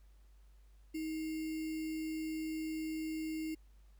sine tone with sample-and-hold, 316 Hz, D#4, 27 cents sharp, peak -36 dBFS, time 0.94-3.55 s, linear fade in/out 10 ms, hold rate 2450 Hz, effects added 50 Hz sine -58 dBFS peak until 3.99 s + pink hiss -75 dBFS RMS until 3.99 s

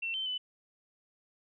sine tone with pitch steps, 2702 / 3093 / 3001 Hz, E7 / G7 / F#7, +42 / -24 / +24 cents, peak -32 dBFS, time 0.02-0.38 s, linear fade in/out 10 ms, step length 120 ms, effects none

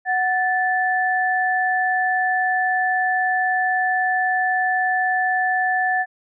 sine tone pair together, 740 / 1751.9 Hz, F#5 / A6, 0 / -8 cents, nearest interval octave + minor third, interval 1492 cents, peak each -20 dBFS, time 0.05-6.06 s, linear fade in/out 50 ms, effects none

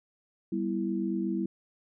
sine chord, E minor, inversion first, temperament equal with one note detuned, 196 / 244.1 / 329.6 Hz, G3 / B3 / E4, 0 / -20 / 0 cents, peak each -31 / -35 / -31 dBFS, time 0.52-1.46 s, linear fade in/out 5 ms, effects none

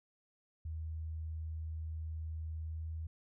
sine tone with pitch glide, 79.6 to 80.25 Hz, D#2 to E2, +40 to -46 cents, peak -38 dBFS, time 0.65-3.07 s, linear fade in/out 5 ms, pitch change +14 cents, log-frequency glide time 2.65-2.9 s, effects none

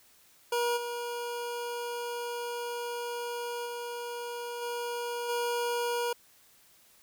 25% pulse tone with level steps, 478 Hz, A#4, 43 cents sharp, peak -23 / -30 / -32 / -29 / -25 dBFS, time 0.52-6.13 s, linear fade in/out 5 ms, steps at 0.76 / 3.65 / 4.61 / 5.28 s, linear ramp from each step 20 ms, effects white hiss -61 dBFS RMS until 7.02 s

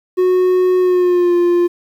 triangle tone with pitch glide, 366.6 to 349.6 Hz, F#4 to F4, -16 to +2 cents, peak -8 dBFS, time 0.17-1.68 s, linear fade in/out 20 ms, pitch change -82 cents, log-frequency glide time 0.79-1.35 s, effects 8-bit

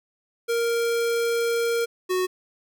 square tone pair in turn, 466.2 / 368.4 Hz, A#4 / F#4, 0 / -7 cents, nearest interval major third, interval 407 cents, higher first, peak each -22 dBFS, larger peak neither, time 0.48-1.86 / 2.09-2.27 s, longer first, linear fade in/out 20 ms, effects none

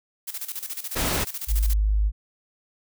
blue noise with tremolo, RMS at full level -31 dBFS, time 0.27-1.74 s, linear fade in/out 10 ms, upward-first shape square, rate 14 Hz, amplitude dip 75%
pink noise, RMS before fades -25 dBFS, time 0.95-1.25 s, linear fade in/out 20 ms
sine tone, 51.91 Hz, G#1, in tune, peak -18 dBFS, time 1.47-2.12 s, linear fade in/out 50 ms
effects none

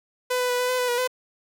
sawtooth tone with pitch steps, 501 / 497.9 / 492.9 / 498.6 / 506 / 497.2 / 483.3 / 506 Hz, B4 / B4 / B4 / B4 / B4 / B4 / B4 / B4, +25 / +14 / -3 / +16 / +42 / +12 / -38 / +42 cents, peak -18 dBFS, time 0.3-1.076 s, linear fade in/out 10 ms, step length 97 ms, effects none

